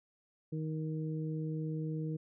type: harmonic tone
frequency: 156.7 Hz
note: D#3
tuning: 13 cents sharp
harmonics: 1 / 2 / 3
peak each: -35 / -41 / -45 dBFS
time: 0.52-2.17 s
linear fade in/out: 10 ms
effects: none